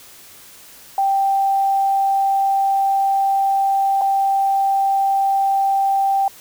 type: tone with dropouts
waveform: sine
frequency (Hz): 784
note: G5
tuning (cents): 0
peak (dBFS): -14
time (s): 0.98-6.28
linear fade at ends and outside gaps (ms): 2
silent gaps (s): 4.013-4.017
effects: white hiss -43 dBFS RMS until 6.4 s